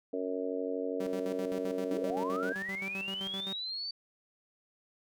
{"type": "harmonic tone", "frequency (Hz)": 92.5, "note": "F#2", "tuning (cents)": 0, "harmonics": [3, 4, 5, 6, 7], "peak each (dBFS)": [-37, -43, -35, -40, -42], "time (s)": [0.13, 2.53], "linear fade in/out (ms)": 5}
{"type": "tone with tremolo", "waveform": "sawtooth", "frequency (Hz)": 193.4, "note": "G3", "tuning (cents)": -23, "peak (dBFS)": -35, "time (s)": [1, 3.53], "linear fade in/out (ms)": 5, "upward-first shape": "square", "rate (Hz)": 7.7, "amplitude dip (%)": 70}
{"type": "linear sweep", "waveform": "sine", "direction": "up", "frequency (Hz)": [251.8, 4617], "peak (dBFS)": -35, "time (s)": [1.91, 3.91], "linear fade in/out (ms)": 5}
{"effects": []}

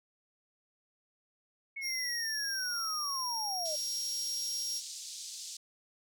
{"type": "linear sweep", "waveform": "sine", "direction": "down", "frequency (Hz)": [2214, 587], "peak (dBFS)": -37, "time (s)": [1.76, 3.76], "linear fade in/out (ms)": 10}
{"type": "tone", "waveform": "40% pulse", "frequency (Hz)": 5588, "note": "F8", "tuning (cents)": 0, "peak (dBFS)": -33, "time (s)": [1.81, 4.82], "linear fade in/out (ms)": 50}
{"type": "band-pass noise", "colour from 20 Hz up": "white", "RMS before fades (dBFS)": -44, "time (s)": [3.65, 5.57], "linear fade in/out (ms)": 5, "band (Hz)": [4000, 7500], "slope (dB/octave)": 24}
{"effects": []}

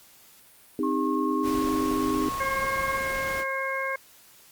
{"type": "chord", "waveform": "sine", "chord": "C minor", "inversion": "none", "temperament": "equal with one note detuned", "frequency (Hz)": [261.6, 311.1, 401.6], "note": ["C4", "Eb4", "G4"], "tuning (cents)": [0, 0, 42], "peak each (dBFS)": [-28, -27, -30], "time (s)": [0.79, 2.29], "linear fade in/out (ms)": 2}
{"type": "tone with pitch glide", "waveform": "sine", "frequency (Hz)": [1079, 1092.8], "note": ["C#6", "C#6"], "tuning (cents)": [-47, -25], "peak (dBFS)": -29, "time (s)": [0.83, 2.99], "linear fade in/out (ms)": 5, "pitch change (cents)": 22, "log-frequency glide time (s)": [0.93, 2.04]}
{"type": "noise", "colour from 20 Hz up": "pink", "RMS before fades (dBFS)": -37, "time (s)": [1.42, 3.45], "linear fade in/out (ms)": 50}
{"type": "harmonic tone", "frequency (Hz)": 537, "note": "C5", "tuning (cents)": 45, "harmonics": [1, 2, 3, 4], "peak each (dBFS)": [-32, -32, -32, -32], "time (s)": [2.4, 3.96], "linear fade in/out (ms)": 5}
{"effects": ["white hiss -54 dBFS RMS until 4.51 s", "Opus 48 kbps"]}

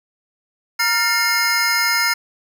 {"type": "tone cluster", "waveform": "square", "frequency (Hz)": [942, 1392, 1804, 2142, 5090], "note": ["A#5", "F6", "A6", "C7", "D#8"], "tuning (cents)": [18, -6, 43, 40, 39], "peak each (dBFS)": [-27, -22, -25, -21, -22], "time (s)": [0.79, 2.14], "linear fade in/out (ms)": 10, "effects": []}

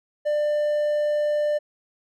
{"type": "tone", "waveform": "triangle", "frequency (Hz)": 595, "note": "D5", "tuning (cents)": 22, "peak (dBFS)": -18, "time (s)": [0.25, 1.59], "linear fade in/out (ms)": 20, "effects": []}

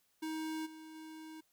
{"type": "tone with level steps", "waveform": "square", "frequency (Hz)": 315.8, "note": "D#4", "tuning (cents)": 26, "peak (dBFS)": [-38, -50, -48], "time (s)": [0.22, 1.41], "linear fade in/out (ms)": 10, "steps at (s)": [0.65, 0.94], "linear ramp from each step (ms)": 20, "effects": ["white hiss -75 dBFS RMS until 1.52 s"]}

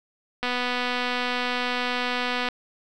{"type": "click train", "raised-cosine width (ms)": 0.3, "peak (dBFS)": -11, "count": 509, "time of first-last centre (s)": [0.43, 2.487], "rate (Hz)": 247, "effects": []}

